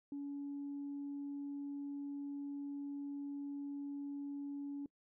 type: tone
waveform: sine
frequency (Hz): 283.3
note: C#4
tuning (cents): +38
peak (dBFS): -39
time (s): 0.12-4.86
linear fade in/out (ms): 2
effects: noise-tail reverb RT60 0.1 s tail -24 dB re dry + tanh soft clip ceiling -37 dBFS